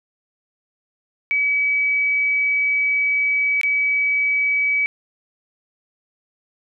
sine tone with dropouts, 2281 Hz, C#7, 49 cents sharp, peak -16 dBFS, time 1.31-4.86 s, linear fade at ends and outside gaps 0 ms, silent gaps 3.613-3.633 s, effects none

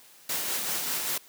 white noise with tremolo, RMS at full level -29 dBFS, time 0.29-1.18 s, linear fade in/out 5 ms, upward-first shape sine, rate 5.1 Hz, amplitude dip 30%, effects white hiss -54 dBFS RMS until 1.28 s + high-pass 150 Hz 12 dB/octave

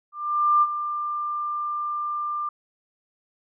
sine tone with ADSR envelope, 1192 Hz, D6, 25 cents sharp, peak -14 dBFS, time 0.12-2.49 s, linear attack 500 ms, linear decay 42 ms, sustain -11 dB, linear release 4 ms, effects none

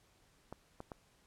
clicks, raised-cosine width 1 ms, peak -30 dBFS, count 3, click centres 0.526 / 0.804 / 0.918 s, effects pink hiss -69 dBFS RMS until 1.26 s + low-pass 11000 Hz 12 dB/octave

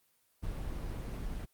brown noise, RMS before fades -38 dBFS, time 0.42-1.46 s, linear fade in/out 20 ms, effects white hiss -72 dBFS RMS until 1.53 s + Opus 24 kbps

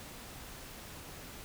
silence, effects pink hiss -48 dBFS RMS until 1.44 s

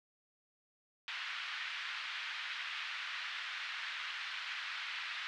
pink band-pass noise, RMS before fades -42 dBFS, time 1.08-5.27 s, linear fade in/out 0 ms, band 1400 to 3700 Hz, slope 24 dB/octave, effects none

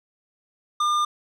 triangle tone with tanh clipping, 1204 Hz, D6, 43 cents sharp, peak -21 dBFS, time 0.8-1.05 s, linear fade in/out 5 ms, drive 16 dB, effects none

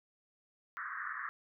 pink band-pass noise, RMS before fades -41 dBFS, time 0.77-1.29 s, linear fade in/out 0 ms, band 1100 to 1900 Hz, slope 96 dB/octave, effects none

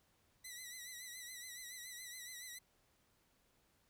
10% pulse tone with vibrato, 1975.5 Hz, B6, in tune, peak -39 dBFS, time 0.44-2.59 s, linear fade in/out 10 ms, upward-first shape triangle, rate 7.1 Hz, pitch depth 77 cents each way, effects pink hiss -75 dBFS RMS until 3.89 s

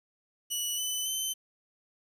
15% pulse tone with pitch steps, 2947 / 3009 / 3072 Hz, F#7 / F#7 / G7, -8 / +28 / -36 cents, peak -23 dBFS, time 0.5-1.34 s, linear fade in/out 20 ms, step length 280 ms, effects resampled to 32000 Hz + 10-bit

